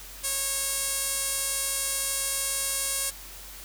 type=tone with band-pass filter; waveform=sawtooth; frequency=547 Hz; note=C#5; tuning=23 cents flat; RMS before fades=-29 dBFS; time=0.23-3.11 s; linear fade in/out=20 ms; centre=9500 Hz; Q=2; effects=added 47 Hz sine -47 dBFS peak until 3.64 s + white hiss -44 dBFS RMS until 3.64 s